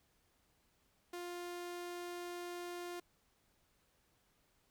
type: tone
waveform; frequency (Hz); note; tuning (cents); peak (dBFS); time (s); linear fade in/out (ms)
sawtooth; 351.3; F4; +10; -39; 1.13-3; 5
effects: pink hiss -75 dBFS RMS until 4.7 s